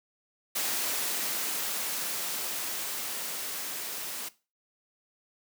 white noise with level ramp, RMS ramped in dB -30 to -37 dBFS, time 0.55-4.29 s, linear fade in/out 10 ms, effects noise-tail reverb RT60 0.3 s tail -18 dB re dry + high-pass 200 Hz 12 dB/octave

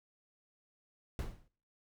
brown noise with exponential decay, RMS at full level -32 dBFS, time 1.19-1.48 s, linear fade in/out 1 ms, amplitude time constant 63 ms, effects noise-tail reverb RT60 0.5 s tail -23 dB re dry

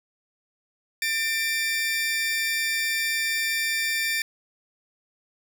sawtooth tone pair together, 1798.1 / 2349 Hz, A6 / D7, +37 / 0 cents, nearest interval perfect fourth, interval 463 cents, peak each -23 dBFS, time 1.02-4.22 s, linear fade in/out 2 ms, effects none

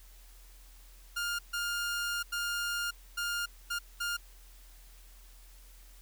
sawtooth tone bursts at uneven times, 1409 Hz, F6, 15 cents sharp, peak -28 dBFS, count 6, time 1.16-1.39 / 1.53-2.23 / 2.32-2.91 / 3.17-3.46 / 3.7-3.79 / 4-4.17 s, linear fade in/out 10 ms, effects added 42 Hz sine -52 dBFS peak until 6.01 s + white hiss -60 dBFS RMS until 6.01 s

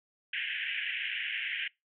white band-pass noise, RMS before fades -35 dBFS, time 0.33-1.68 s, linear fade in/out 5 ms, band 1600 to 3100 Hz, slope 96 dB/octave, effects noise-tail reverb RT60 0.2 s tail -24 dB re dry

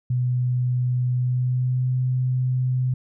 sine tone with pitch glide, 124.8 to 127.5 Hz, B2 to C3, +19 to -44 cents, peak -19 dBFS, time 0.1-2.94 s, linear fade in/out 5 ms, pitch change +37 cents, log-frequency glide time 1.14-1.91 s, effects none

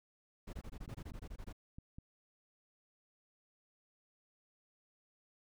brown noise bursts, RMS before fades -46 dBFS, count 13, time 0.47-1.528 s, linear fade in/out 10 ms, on 62 ms, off 21 ms
clicks, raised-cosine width 5 ms, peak -36 dBFS, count 6, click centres 0.589 / 0.812 / 0.879 / 1.118 / 1.785 / 1.985 s
effects none

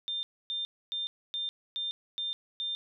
sine tone bursts, 3600 Hz, A7, 39 cents sharp, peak -31 dBFS, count 7, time 0.08-2.75 s, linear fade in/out 0 ms, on 150 ms, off 270 ms, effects none

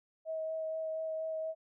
sine tone with vibrato, 638 Hz, D#5, 43 cents sharp, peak -34 dBFS, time 0.25-1.55 s, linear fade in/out 50 ms, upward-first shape sine, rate 4.2 Hz, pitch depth 10 cents each way, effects none

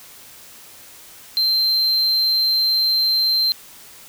triangle tone, 4131 Hz, C8, 23 cents flat, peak -14 dBFS, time 1.37-3.52 s, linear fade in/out 0 ms, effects white hiss -43 dBFS RMS until 4.08 s

